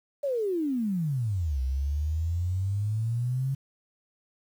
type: exponential two-way sweep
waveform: sine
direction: down then up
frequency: 587.3 to 63.8 to 137.6 Hz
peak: -25 dBFS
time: 0.23-3.55 s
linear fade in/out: 10 ms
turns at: 1.61 s
effects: 9-bit